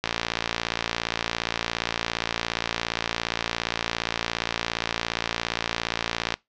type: click train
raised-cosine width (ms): 0.2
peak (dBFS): -6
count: 362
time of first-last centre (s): 0.04-6.34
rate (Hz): 57.3
effects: noise-tail reverb RT60 0.2 s tail -23 dB re dry + low-pass 5000 Hz 12 dB/octave